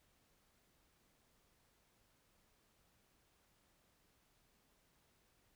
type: silence
effects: pink hiss -75 dBFS RMS until 5.55 s